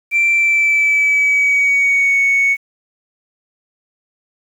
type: tone with pitch glide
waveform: sine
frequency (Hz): 2349 to 2220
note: D7 to C#7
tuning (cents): 0 to +2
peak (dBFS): -9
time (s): 0.11-2.57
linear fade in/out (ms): 50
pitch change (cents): -98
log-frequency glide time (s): 0.3-2.2
effects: tanh soft clip ceiling -8 dBFS + 7-bit